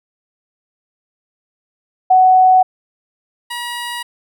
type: tone pair in turn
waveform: sine / 15% pulse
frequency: 745 / 959.6 Hz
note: F#5 / A#5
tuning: +12 / +50 cents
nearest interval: major third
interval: 438 cents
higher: second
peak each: -6 / -16 dBFS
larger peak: first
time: 2.1-2.63 / 3.5-4.03 s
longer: neither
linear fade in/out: 10 ms
effects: none